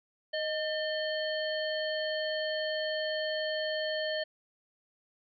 harmonic tone with a mistuned harmonic, 622.3 Hz, D#5, in tune, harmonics 1 / 3 / 5 / 7, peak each -32 / -37 / -39 / -40 dBFS, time 0.33-4.24 s, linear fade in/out 10 ms, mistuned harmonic 3, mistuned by -65 cents, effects none

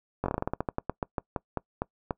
slowing click train, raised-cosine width 1 ms, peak -14 dBFS, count 19, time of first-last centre 0.24-2.108 s, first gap 20 ms, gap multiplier 1.17, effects noise-tail reverb RT60 0.1 s tail -24 dB re dry

